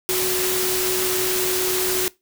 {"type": "tone in noise", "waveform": "sine", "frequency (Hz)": 369.6, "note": "F#4", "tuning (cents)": -2, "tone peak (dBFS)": -23, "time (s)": [0.09, 2.08], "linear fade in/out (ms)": 0, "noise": "white", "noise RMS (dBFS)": -23, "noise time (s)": [0.09, 2.08], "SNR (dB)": -3, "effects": ["noise-tail reverb RT60 0.2 s tail -21 dB re dry"]}